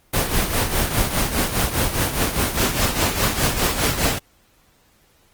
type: noise with tremolo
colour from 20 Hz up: pink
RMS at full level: -17 dBFS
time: 0.13-4.19 s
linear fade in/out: 10 ms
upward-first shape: triangle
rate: 4.9 Hz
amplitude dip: 70%
effects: pink hiss -58 dBFS RMS until 5.33 s + Opus 24 kbps